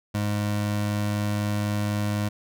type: tone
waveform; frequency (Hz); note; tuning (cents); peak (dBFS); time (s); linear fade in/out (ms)
25% pulse; 104; G#2; +3; -20; 0.14-2.29; 10
effects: none